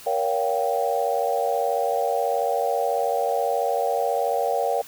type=chord; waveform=sine; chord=G half-diminished seventh; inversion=first; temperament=just; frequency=470.4 / 564.5 / 705.6 / 784 Hz; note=Bb4 / Db5 / F5 / G5; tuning=+16 / +31 / +18 / 0 cents; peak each=-26 dBFS; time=0.06-4.82 s; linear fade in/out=10 ms; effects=white hiss -44 dBFS RMS until 4.87 s